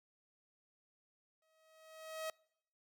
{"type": "tone with exponential growth", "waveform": "sawtooth", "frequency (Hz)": 636, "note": "D#5", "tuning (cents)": 38, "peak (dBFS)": -34, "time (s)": [1.42, 2.3], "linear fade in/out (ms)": 2, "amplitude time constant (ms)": 190, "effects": ["noise-tail reverb RT60 0.8 s tail -26 dB re dry"]}